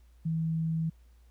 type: tone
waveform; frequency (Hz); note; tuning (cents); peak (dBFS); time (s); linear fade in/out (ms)
sine; 161.7; E3; -33; -27; 0.25-0.9; 10
effects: added 59 Hz sine -55 dBFS peak until 1.3 s + pink hiss -71 dBFS RMS until 1.3 s